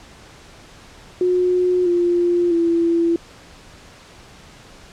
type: tone with pitch steps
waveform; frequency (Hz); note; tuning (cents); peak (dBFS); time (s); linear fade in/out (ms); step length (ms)
sine; 361.8 / 349.1 / 336.8; F#4 / F4 / E4; -39 / -1 / +37; -14; 1.21-3.16; 2; 650
effects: pink hiss -44 dBFS RMS until 4.92 s + low-pass 7000 Hz 12 dB/octave